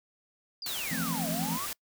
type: exponential two-way sweep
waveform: sine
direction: down then up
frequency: 5000 to 599 to 1214 Hz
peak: -36 dBFS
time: 0.62-1.66 s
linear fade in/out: 2 ms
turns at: 1.29 s
type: noise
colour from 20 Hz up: white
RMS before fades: -36 dBFS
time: 0.66-1.73 s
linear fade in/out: 2 ms
type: chord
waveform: triangle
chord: F major seventh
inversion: third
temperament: equal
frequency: 164.81 / 174.61 / 220 / 261.6 Hz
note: E3 / F3 / A3 / C4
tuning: 0 / 0 / 0 / 0 cents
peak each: -35 dBFS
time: 0.91-1.58 s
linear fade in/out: 5 ms
effects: noise-tail reverb RT60 0.1 s tail -25 dB re dry